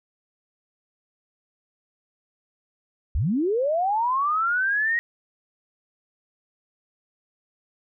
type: linear sweep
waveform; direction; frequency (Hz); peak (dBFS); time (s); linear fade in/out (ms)
sine; up; 49.25 to 1900; -20; 3.15-4.99; 0
effects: none